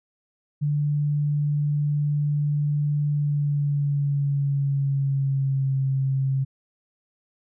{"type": "tone with pitch glide", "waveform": "sine", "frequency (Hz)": [146.83, 134.64], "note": ["D3", "C3"], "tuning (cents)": [0, 50], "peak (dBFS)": -20, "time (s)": [0.61, 6.45], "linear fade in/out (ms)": 20, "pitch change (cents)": -150, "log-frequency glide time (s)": [3.09, 5.78], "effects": []}